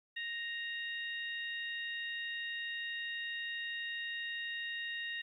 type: harmonic tone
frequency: 932.3 Hz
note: A#5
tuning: in tune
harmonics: 2 / 3 / 4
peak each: -39 / -44 / -46 dBFS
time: 0.16-5.22 s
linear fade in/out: 10 ms
effects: 12-bit